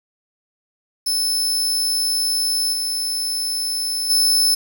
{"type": "tone with level steps", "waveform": "sawtooth", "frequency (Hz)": 5260, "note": "E8", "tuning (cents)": -5, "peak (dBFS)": [-15, -18, -11], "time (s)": [1.06, 4.55], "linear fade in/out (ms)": 10, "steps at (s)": [2.72, 4.09], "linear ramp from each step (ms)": 20, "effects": ["7-bit"]}